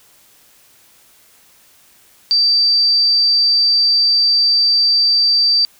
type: tone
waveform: sine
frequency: 4659 Hz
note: D8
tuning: 15 cents flat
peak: -10 dBFS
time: 2.31-5.65 s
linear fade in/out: 0 ms
effects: white hiss -50 dBFS RMS until 5.79 s